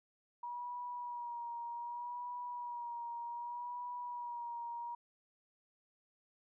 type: tone with vibrato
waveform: sine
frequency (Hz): 959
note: A#5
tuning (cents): +49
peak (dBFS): -40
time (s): 0.43-4.95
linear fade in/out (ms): 5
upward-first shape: sine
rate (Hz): 0.65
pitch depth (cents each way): 30
effects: none